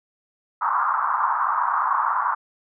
pink band-pass noise, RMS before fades -22 dBFS, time 0.61-2.35 s, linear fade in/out 10 ms, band 930 to 1300 Hz, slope 48 dB/octave, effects none

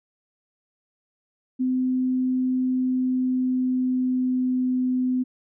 sine tone with pitch glide, 256 to 253.9 Hz, C4 to B3, -38 to +48 cents, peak -20 dBFS, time 1.59-5.24 s, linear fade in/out 20 ms, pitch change -14 cents, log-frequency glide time 2.67-4.8 s, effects none

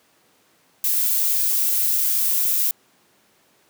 violet noise, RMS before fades -20 dBFS, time 0.84-2.71 s, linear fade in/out 2 ms, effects pink hiss -59 dBFS RMS until 3.69 s + high-pass 200 Hz 12 dB/octave

